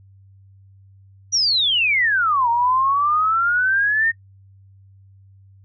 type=exponential two-way sweep; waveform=sine; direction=down then up; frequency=5920 to 924 to 1850 Hz; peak=-15 dBFS; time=1.32-4.12 s; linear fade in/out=20 ms; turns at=2.49 s; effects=noise-tail reverb RT60 0.1 s tail -22 dB re dry + added 97 Hz sine -46 dBFS peak until 5.64 s